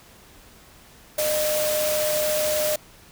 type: tone in noise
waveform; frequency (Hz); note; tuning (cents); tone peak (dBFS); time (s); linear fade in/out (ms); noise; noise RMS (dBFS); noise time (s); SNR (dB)
sine; 609; D#5; -37; -22; 1.18-2.76; 5; white; -27; 1.18-2.76; +2
effects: pink hiss -50 dBFS RMS until 3.11 s